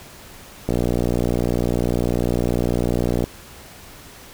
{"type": "click train", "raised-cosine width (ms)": 2, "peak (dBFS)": -7, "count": 154, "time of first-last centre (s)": [0.69, 3.24], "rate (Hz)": 60, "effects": ["pink hiss -42 dBFS RMS until 4.33 s"]}